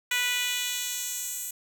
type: tone with high-pass filter sweep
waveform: 10% pulse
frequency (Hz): 492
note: B4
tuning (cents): -7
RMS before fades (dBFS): -30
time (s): 0.11-1.51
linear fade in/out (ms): 5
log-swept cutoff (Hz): 2000 to 9000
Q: 1.2
effects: none